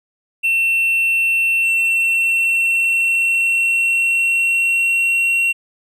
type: tone with pitch glide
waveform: triangle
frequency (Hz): 2700 to 2735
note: E7 to F7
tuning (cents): +41 to -37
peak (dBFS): -12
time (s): 0.43-5.53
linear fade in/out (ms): 20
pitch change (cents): +22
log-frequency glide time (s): 1.56-5.41
effects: none